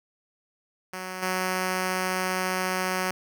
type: tone with level steps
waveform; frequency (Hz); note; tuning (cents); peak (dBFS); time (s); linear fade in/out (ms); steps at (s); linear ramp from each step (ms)
5% pulse; 185.3; F#3; +3; -22 / -14; 0.93-3.11; 2; 1.22; 10
effects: none

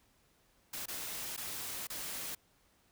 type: noise with dropouts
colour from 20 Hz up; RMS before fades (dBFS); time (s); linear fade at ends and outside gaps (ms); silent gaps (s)
white; -41; 0.73-2.35; 5; 0.858-0.882 / 1.365-1.375 / 1.871-1.9
effects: pink hiss -70 dBFS RMS until 2.91 s

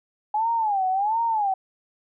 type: tone with vibrato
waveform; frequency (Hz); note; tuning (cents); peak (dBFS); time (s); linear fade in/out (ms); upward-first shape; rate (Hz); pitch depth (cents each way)
sine; 832; G#5; +3; -20; 0.34-1.54; 5; sine; 1.4; 190
effects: none

